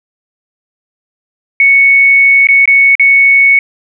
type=tone with dropouts; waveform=sine; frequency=2217 Hz; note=C#7; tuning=in tune; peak=-3 dBFS; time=1.6-3.59 s; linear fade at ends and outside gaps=2 ms; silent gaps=2.471-2.487 / 2.656-2.676 / 2.953-2.996 s; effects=none